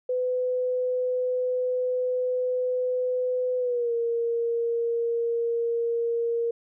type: tone with pitch glide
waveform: sine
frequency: 503 to 466.6 Hz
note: B4 to A#4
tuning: +32 to +2 cents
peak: -23 dBFS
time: 0.09-6.51 s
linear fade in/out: 5 ms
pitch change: -130 cents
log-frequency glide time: 3.58-3.93 s
effects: none